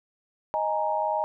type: chord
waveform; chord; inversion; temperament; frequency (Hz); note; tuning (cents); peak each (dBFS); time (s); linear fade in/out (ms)
sine; D# suspended fourth; none; equal; 622.3 / 830.6 / 932.3; D#5 / G#5 / A#5; 0 / 0 / 0; -28; 0.54-1.24; 0
effects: none